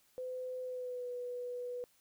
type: tone with pitch glide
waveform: sine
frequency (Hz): 508 to 491.5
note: B4 to B4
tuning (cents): +49 to -8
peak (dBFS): -38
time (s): 0.18-1.84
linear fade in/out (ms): 0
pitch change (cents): -57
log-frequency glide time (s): 0.63-1.09
effects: white hiss -70 dBFS RMS until 2 s